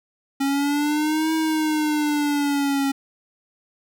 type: exponential two-way sweep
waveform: square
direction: up then down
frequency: 273.1 to 320 to 273.5 Hz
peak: -20 dBFS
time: 0.4-2.92 s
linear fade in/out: 10 ms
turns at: 1.33 s
effects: none